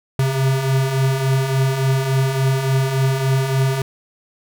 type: beating tone pair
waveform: square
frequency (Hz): 130.81 / 134.31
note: C3 / C3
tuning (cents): 0 / +46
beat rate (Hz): 3.5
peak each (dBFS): -24 / -17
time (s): 0.19-3.82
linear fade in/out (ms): 2
effects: none